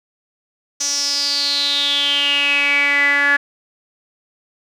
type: tone with band-pass filter sweep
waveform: sawtooth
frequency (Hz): 284.9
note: C#4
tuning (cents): +48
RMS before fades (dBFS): -17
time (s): 0.8-3.37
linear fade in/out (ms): 10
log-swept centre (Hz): 6000 to 1700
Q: 9.1
effects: none

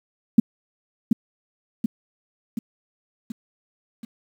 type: tone with echo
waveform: sine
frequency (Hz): 226.4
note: A3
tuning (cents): +50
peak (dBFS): -7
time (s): 0.38-0.4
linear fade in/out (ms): 5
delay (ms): 730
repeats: 5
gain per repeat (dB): -5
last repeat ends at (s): 4.05
effects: 8-bit

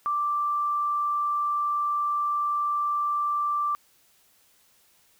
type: tone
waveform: sine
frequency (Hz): 1174.7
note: D6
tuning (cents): 0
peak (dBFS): -23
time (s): 0.06-3.75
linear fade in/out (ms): 0
effects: white hiss -62 dBFS RMS until 5.19 s

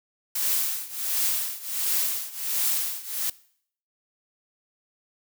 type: noise with tremolo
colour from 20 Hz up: blue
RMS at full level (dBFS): -23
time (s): 0.35-3.3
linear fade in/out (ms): 5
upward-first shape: triangle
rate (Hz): 1.4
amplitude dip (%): 90
effects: noise-tail reverb RT60 0.6 s tail -20 dB re dry

